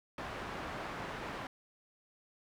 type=low-pass noise; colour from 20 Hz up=white; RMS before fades=-42 dBFS; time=0.18-1.47 s; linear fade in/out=2 ms; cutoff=1400 Hz; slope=12 dB/octave; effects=none